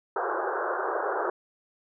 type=band-pass noise; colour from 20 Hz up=pink; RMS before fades=-29 dBFS; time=0.16-1.3 s; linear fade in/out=2 ms; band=350 to 1600 Hz; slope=96 dB/octave; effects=none